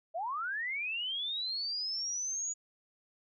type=linear sweep; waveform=sine; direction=up; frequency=616 to 6860 Hz; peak=-33 dBFS; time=0.14-2.54 s; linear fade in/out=20 ms; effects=none